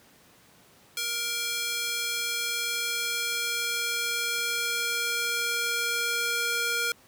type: tone with high-pass filter sweep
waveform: square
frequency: 470.3 Hz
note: A#4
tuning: 15 cents sharp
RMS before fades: -29 dBFS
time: 0.97-6.92 s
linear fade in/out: 2 ms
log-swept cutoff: 2700 to 1400 Hz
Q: 0.85
effects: pink hiss -57 dBFS RMS until 7.07 s + high-pass 100 Hz 12 dB/octave